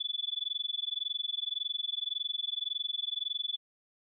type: tone with amplitude modulation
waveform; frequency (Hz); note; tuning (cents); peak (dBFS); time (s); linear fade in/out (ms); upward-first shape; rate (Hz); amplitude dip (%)
sine; 3458; A7; -31; -28; 0-3.57; 10; sine; 21.8; 100
effects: none